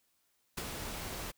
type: noise with ADSR envelope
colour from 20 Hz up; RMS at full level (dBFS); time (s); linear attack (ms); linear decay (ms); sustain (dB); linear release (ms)
pink; -36; 0.57-1.32; 8; 40; -5; 18
effects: white hiss -75 dBFS RMS until 1.37 s